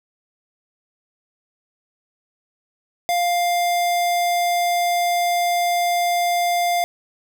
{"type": "tone", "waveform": "square", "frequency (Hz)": 700, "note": "F5", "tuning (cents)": 4, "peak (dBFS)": -18, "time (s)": [3.09, 6.84], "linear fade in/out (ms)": 0, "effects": []}